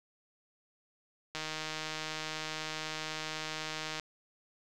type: click train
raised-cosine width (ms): 0.2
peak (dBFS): -20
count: 414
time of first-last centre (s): 1.35-3.997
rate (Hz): 156
effects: none